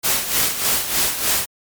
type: noise with tremolo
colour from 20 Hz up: white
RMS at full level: -17 dBFS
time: 0.03-1.46 s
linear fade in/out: 20 ms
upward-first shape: sine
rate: 3.3 Hz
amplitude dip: 65%
effects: MP3 96 kbps